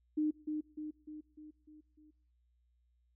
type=tone with echo; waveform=sine; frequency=305.1 Hz; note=D#4; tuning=34 cents flat; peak=-29 dBFS; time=0.17-0.31 s; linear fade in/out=10 ms; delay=300 ms; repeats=6; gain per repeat=-5 dB; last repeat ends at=2.11 s; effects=noise-tail reverb RT60 0.7 s tail -23 dB re dry + added 60 Hz sine -70 dBFS peak until 3.15 s